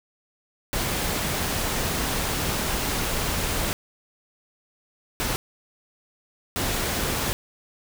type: noise bursts at uneven times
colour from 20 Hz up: pink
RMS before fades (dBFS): -26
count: 3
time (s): 0.73-3.73 / 5.2-5.36 / 6.56-7.33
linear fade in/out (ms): 0
effects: none